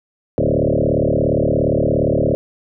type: tone with frequency modulation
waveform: sine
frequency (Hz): 337.4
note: E4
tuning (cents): +40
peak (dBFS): -13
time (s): 0.38-2.35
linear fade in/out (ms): 0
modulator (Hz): 37.2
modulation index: 7
effects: none